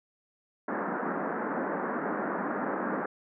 pink band-pass noise, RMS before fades -32 dBFS, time 0.68-3.06 s, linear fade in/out 5 ms, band 190 to 1700 Hz, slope 48 dB/octave, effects none

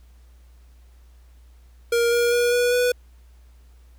square tone with pitch steps, 470 / 475.5 / 481 / 486.6 / 492.2 Hz, A#4 / A#4 / B4 / B4 / B4, +14 / +34 / -46 / -26 / -6 cents, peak -18 dBFS, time 1.92-2.92 s, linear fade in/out 5 ms, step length 200 ms, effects added 60 Hz sine -47 dBFS peak until 3.98 s + pink hiss -63 dBFS RMS until 3.98 s

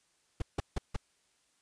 brown noise bursts, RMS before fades -31 dBFS, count 4, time 0.4-0.964 s, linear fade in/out 5 ms, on 21 ms, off 160 ms, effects white hiss -72 dBFS RMS until 1.61 s + resampled to 22050 Hz

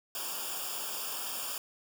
white noise with comb filter, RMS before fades -37 dBFS, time 0.15-1.58 s, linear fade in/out 2 ms, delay 0.49 ms, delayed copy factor -0.9, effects none

